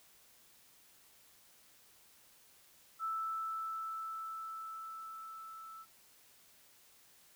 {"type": "tone with level ramp", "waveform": "sine", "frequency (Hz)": 1318.5, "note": "E6", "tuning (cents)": 0, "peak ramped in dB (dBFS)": [-34, -48], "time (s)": [2.99, 5.86], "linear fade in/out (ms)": 50, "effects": ["white hiss -64 dBFS RMS until 7.35 s"]}